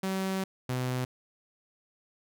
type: tone pair in turn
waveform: sawtooth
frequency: 190.8 / 126.87 Hz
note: G3 / B2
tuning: -47 / +47 cents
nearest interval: perfect fifth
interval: 706 cents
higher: first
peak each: -25 dBFS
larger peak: neither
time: 0.03-0.44 / 0.69-1.05 s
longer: first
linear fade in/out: 5 ms
effects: none